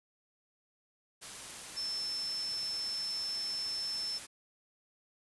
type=tone in noise; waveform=sine; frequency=5300 Hz; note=E8; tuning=9 cents sharp; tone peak=-34 dBFS; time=1.76-4.19 s; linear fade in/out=20 ms; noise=white; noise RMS=-45 dBFS; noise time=1.21-4.27 s; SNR=+8 dB; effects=resampled to 24000 Hz